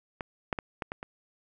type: clicks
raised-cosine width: 0.5 ms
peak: -19 / -13 / -17 / -17 / -19 / -23 dBFS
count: 6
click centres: 0.208 / 0.528 / 0.588 / 0.822 / 0.919 / 1.029 s
effects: none